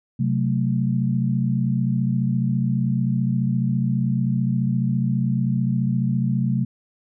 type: chord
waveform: sine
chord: F# diminished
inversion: second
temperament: equal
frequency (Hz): 130.81 / 185 / 220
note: C3 / F#3 / A3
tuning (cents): 0 / 0 / 0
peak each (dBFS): -21 / -24 / -24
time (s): 0.19-6.65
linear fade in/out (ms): 10
effects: none